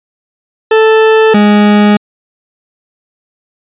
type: tone pair in turn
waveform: 40% pulse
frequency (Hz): 440 / 207.7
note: A4 / G#3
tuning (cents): 0 / 0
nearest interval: octave + minor second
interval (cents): 1300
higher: first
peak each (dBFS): -3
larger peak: neither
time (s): 0.71-1.34 / 1.34-1.97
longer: neither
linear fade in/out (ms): 5
effects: resampled to 8000 Hz